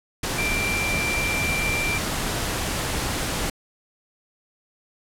sine tone in noise, 2357 Hz, D7, 6 cents sharp, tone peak -24 dBFS, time 0.38-1.98 s, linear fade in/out 5 ms, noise pink, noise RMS -26 dBFS, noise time 0.23-3.5 s, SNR -1 dB, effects low-pass 12000 Hz 12 dB/octave

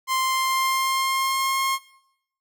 sawtooth tone with pitch glide, 1046.5 to 1072.8 Hz, C6 to C6, 0 to +43 cents, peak -17 dBFS, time 0.07-1.79 s, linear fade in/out 50 ms, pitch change +43 cents, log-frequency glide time 0.22-1.57 s, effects noise-tail reverb RT60 0.7 s tail -17 dB re dry

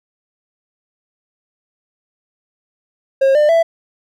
triangle tone with pitch steps, 539 / 598.1 / 663.6 Hz, C#5 / D5 / E5, -49 / +31 / +11 cents, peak -7 dBFS, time 3.21-3.63 s, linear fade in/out 10 ms, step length 140 ms, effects none

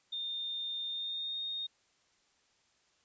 sine tone with pitch glide, 3630 to 3696 Hz, A#7 to A#7, -47 to -16 cents, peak -35 dBFS, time 0.12-1.67 s, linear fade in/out 10 ms, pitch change +31 cents, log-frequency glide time 0.87-1.41 s, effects white hiss -71 dBFS RMS until 3.04 s + resampled to 16000 Hz

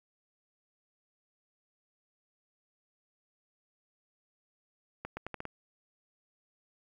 accelerating click train, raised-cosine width 0.5 ms, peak -23 dBFS, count 6, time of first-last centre 5.05-5.453 s, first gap 120 ms, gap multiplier 0.8, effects 10-bit

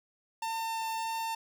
45% pulse tone with vibrato, 900 Hz, A5, 39 cents sharp, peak -32 dBFS, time 0.42-1.35 s, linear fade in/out 5 ms, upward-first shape triangle, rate 1.7 Hz, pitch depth 8 cents each way, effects none

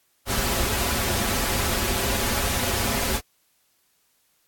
pink noise with comb filter, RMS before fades -24 dBFS, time 0.26-3.21 s, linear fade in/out 50 ms, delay 6.5 ms, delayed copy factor -0.8, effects white hiss -66 dBFS RMS until 4.47 s + AAC 64 kbps

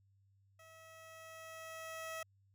15% pulse tone with level ramp, 646 Hz, E5, 35 cents flat, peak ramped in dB -52 to -35 dBFS, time 0.59-2.23 s, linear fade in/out 5 ms, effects added 98 Hz sine -68 dBFS peak until 2.54 s

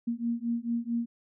sine beating tone pair, 232.3 / 236.8 Hz, A#3 / A#3, -6 / +27 cents, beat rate 4.5 Hz, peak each -31 dBFS, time 0.07-1.06 s, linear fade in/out 10 ms, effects none

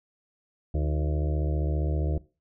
harmonic tone with a mistuned harmonic, 75.1 Hz, D2, 39 cents sharp, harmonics 1 / 2 / 4 / 5 / 6 / 7 / 8 / 9, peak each -25 / -31 / -37 / -39 / -41 / -42 / -43 / -44 dBFS, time 0.74-2.18 s, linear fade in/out 5 ms, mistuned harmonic 4, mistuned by +73 cents, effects noise-tail reverb RT60 0.3 s tail -18 dB re dry

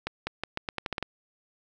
accelerating click train, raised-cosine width 0.3 ms, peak -14 dBFS, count 10, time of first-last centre 0.07-1.027 s, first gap 200 ms, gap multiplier 0.83, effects none

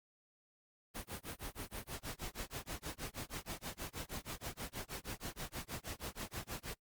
pink noise with tremolo, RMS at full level -42 dBFS, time 0.94-6.75 s, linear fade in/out 20 ms, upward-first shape sine, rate 6.3 Hz, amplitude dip 100%, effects noise-tail reverb RT60 0.1 s tail -26 dB re dry + Opus 32 kbps

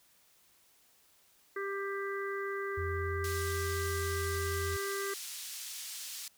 harmonic tone, 395.4 Hz, G4, 15 cents sharp, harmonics 1 / 3 / 4 / 5, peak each -36 / -41 / -42 / -43 dBFS, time 1.56-5.14 s, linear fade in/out 5 ms
sine tone with pitch glide, 85.9 to 85.11 Hz, F2 to F2, -28 to -44 cents, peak -35 dBFS, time 2.77-4.77 s, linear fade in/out 10 ms, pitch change -16 cents, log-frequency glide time 3.28-4.32 s
pink band-pass noise, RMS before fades -43 dBFS, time 3.24-6.28 s, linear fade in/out 2 ms, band 4000 to 14000 Hz, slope 12 dB/octave
effects white hiss -66 dBFS RMS until 6.37 s

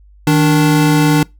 square tone pair together, 155.8 / 293.7 Hz, D#3 / D4, +3 / 0 cents, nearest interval major seventh, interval 1097 cents, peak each -12 dBFS, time 0.27-1.23 s, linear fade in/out 2 ms, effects noise-tail reverb RT60 0.2 s tail -24 dB re dry + added 50 Hz sine -41 dBFS peak until 1.39 s

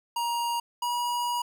square tone pair in turn, 944 / 963.8 Hz, A#5 / B5, +22 / -43 cents, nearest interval unison, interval 35 cents, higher second, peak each -27 dBFS, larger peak neither, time 0.16-0.6 / 0.82-1.42 s, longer second, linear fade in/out 5 ms, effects none

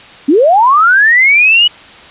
sine linear sweep, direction up, 254.1 to 2960 Hz, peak -4 dBFS, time 0.28-1.68 s, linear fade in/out 10 ms, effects white hiss -35 dBFS RMS until 2.1 s + resampled to 8000 Hz

